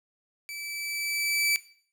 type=tone with level ramp; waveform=sawtooth; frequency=2312 Hz; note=D7; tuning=28 cents flat; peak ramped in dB=-33 to -18 dBFS; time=0.49-1.56 s; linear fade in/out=0 ms; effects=noise-tail reverb RT60 0.5 s tail -17 dB re dry